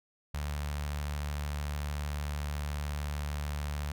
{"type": "tone with notch filter", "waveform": "sawtooth", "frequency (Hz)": 73.42, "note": "D2", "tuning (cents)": 0, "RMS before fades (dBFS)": -35, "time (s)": [0.34, 3.92], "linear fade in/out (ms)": 5, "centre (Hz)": 330, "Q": 0.56, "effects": []}